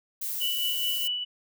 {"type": "noise", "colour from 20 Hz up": "violet", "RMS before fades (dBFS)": -32, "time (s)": [0.21, 1.08], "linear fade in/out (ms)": 10}
{"type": "tone with tremolo", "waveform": "sine", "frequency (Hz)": 2960, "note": "F#7", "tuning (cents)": 0, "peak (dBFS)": -25, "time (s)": [0.4, 1.25], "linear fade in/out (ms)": 20, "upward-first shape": "triangle", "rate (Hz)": 4.7, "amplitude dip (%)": 45}
{"effects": []}